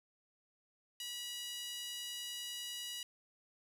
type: tone with high-pass filter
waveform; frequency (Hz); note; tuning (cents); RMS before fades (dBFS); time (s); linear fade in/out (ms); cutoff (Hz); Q
5% pulse; 970; B5; -31; -44; 1-3.03; 2; 2700; 3.6
effects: none